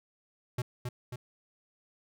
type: tone with echo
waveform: square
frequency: 123.47 Hz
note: B2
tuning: in tune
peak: -30 dBFS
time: 0.58-0.62 s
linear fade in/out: 5 ms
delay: 270 ms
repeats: 2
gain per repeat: -4 dB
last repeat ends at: 1.16 s
effects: none